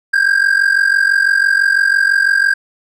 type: ring-modulated tone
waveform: triangle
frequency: 1599 Hz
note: G6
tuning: 34 cents sharp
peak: -5 dBFS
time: 0.13-2.54 s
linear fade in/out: 10 ms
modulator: 23 Hz
effects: none